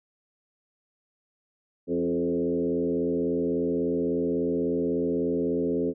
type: tone with frequency modulation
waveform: sine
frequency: 349.2 Hz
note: F4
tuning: in tune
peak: -23 dBFS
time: 1.87-5.94 s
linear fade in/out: 50 ms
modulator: 83.6 Hz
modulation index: 1.7
effects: none